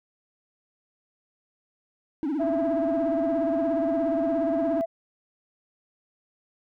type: tone with vibrato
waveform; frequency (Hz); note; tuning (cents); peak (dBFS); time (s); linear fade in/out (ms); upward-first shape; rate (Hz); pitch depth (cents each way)
triangle; 293.7; D4; 0; -22; 2.23-4.81; 0; triangle; 17; 220
type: tone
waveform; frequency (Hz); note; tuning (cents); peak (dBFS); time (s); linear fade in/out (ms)
sine; 665; E5; +15; -23; 2.39-4.86; 20
effects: tanh soft clip ceiling -17 dBFS